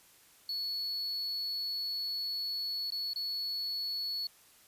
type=tone with dropouts; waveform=triangle; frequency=4400 Hz; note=C#8; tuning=14 cents flat; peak=-32 dBFS; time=0.49-4.27 s; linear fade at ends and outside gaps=2 ms; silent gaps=2.904-2.921 / 3.134-3.159 s; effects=white hiss -61 dBFS RMS until 4.67 s + resampled to 32000 Hz